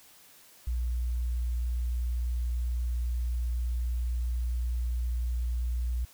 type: tone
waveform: sine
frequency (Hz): 60.1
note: B1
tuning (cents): -46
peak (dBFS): -27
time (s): 0.67-6.05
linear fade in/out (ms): 5
effects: white hiss -56 dBFS RMS until 6.13 s